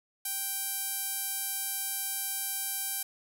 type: tone with band-pass filter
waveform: sawtooth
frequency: 784 Hz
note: G5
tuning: in tune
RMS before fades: -34 dBFS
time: 0.25-3.03 s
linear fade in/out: 5 ms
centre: 12000 Hz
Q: 2.2
effects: none